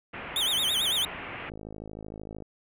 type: low-pass noise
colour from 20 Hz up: white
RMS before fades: -39 dBFS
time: 0.13-1.5 s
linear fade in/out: 10 ms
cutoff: 2700 Hz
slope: 48 dB/octave
type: tone with vibrato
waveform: 45% pulse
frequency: 3376 Hz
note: G#7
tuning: 28 cents sharp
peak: -24 dBFS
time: 0.36-1.05 s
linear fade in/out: 2 ms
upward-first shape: sine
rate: 9 Hz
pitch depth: 190 cents each way
type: click train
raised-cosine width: 2 ms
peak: -27 dBFS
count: 50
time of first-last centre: 1.5-2.423 s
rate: 53.1 Hz
effects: none